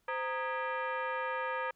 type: tone with frequency modulation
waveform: sine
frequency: 207.7 Hz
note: G#3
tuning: in tune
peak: -32 dBFS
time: 0.08-1.71 s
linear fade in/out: 5 ms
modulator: 724 Hz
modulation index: 2.4
effects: pink hiss -75 dBFS RMS until 1.75 s